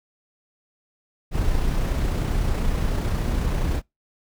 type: noise with amplitude modulation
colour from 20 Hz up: brown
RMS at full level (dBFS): -21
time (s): 1.31-3.82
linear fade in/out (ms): 50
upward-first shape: sine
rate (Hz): 30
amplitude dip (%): 30
effects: noise-tail reverb RT60 0.2 s tail -26 dB re dry